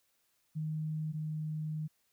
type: tone pair in turn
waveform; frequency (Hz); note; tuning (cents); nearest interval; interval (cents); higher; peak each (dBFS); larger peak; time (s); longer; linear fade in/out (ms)
sine; 155.56 / 154.8; D#3 / D#3; 0 / -9; unison; 9; first; -33 / -34; first; 0.55-1.13 / 1.13-1.88; second; 20
effects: white hiss -75 dBFS RMS until 2.12 s